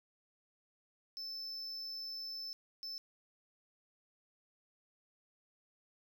triangle tone bursts at uneven times, 5274 Hz, E8, in tune, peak -40 dBFS, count 2, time 1.17-2.53 / 2.83-2.98 s, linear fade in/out 0 ms, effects none

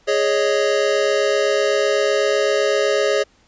square chord, Ab suspended fourth, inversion none, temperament equal, 415.3 / 554.4 / 622.3 Hz, Ab4 / Db5 / Eb5, 0 / 0 / 0 cents, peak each -20 / -20 / -23 dBFS, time 0.07-3.24 s, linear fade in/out 20 ms, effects pink hiss -56 dBFS RMS until 3.47 s + resampled to 16000 Hz

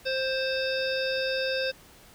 harmonic tone, 526 Hz, C5, 9 cents sharp, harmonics 1 / 3 / 5 / 7 / 9 / 10, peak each -28 / -33 / -35 / -36 / -38 / -38 dBFS, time 0.05-1.72 s, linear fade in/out 20 ms, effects pink hiss -53 dBFS RMS until 2.14 s

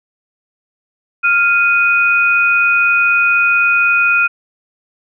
sine tone pair together, 1398 / 2487 Hz, F6 / D#7, +1 / -1 cents, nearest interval minor seventh, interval 998 cents, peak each -12 dBFS, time 1.23-4.28 s, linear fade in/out 20 ms, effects none

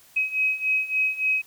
sine beating tone pair, 2538 / 2541.5 Hz, D#7 / D#7, +34 / +36 cents, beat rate 3.5 Hz, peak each -26 / -23 dBFS, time 0.16-1.42 s, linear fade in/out 10 ms, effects white hiss -54 dBFS RMS until 1.46 s

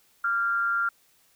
sine tone with amplitude modulation, 1388 Hz, F6, 11 cents flat, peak -20 dBFS, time 0.24-0.89 s, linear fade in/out 5 ms, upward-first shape sine, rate 210 Hz, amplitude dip 55%, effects white hiss -63 dBFS RMS until 1.35 s

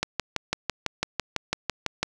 click train, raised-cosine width 0.2 ms, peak -7 dBFS, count 13, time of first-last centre 0.03-2.03 s, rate 6 Hz, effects none

